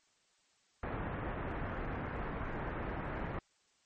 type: low-pass noise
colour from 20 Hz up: pink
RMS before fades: -39 dBFS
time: 0.83-3.39 s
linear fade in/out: 2 ms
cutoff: 1900 Hz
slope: 24 dB/octave
effects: white hiss -72 dBFS RMS until 3.85 s + MP3 32 kbps